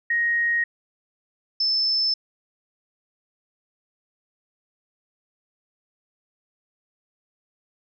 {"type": "tone pair in turn", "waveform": "sine", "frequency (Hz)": [1875, 5267], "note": ["A#6", "E8"], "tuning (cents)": [10, -2], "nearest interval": "octave + tritone", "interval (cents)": 1788, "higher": "second", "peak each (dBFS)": [-19, -19], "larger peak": "neither", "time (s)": [[0.1, 0.64], [1.6, 2.14]], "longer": "neither", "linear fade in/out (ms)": 5, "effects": []}